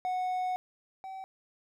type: tone pair in turn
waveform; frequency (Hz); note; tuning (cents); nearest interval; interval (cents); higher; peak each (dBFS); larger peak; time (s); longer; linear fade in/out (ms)
triangle; 736 / 765.3; F#5 / G5; -9 / -42; minor second; 67; second; -27 / -37; first; 0.05-0.56 / 1.04-1.24; first; 0
effects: none